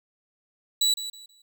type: tone with echo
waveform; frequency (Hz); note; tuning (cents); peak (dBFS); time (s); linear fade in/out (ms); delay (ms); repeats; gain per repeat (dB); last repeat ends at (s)
30% pulse; 3937; B7; -6; -17; 0.81-0.94; 5; 160; 3; -12; 1.42
effects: none